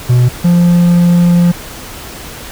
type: tone pair in turn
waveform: triangle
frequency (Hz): 123.47 / 174.01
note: B2 / F3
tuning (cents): 0 / -6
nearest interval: tritone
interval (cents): 594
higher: second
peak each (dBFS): -3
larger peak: neither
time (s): 0.09-0.29 / 0.44-1.52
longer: second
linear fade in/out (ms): 10
effects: pink hiss -28 dBFS RMS until 2.51 s